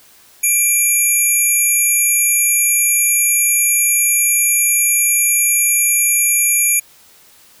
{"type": "tone cluster", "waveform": "sine", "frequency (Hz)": [2380, 6770, 10450, 10910, 11630], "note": ["D7", "G#8", "E9", "F9", "F#9"], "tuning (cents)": [22, 32, -16, -42, -31], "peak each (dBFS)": -18, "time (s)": [0.43, 6.8], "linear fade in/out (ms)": 10, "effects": ["white hiss -47 dBFS RMS until 7.6 s"]}